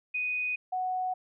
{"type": "tone pair in turn", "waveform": "sine", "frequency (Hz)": [2489, 740], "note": ["D#7", "F#5"], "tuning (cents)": [0, 0], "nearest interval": "octave + major sixth", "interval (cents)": 2100, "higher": "first", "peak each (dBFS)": -28, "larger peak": "neither", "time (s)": [[0.14, 0.56], [0.72, 1.14]], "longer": "neither", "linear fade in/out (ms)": 10, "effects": []}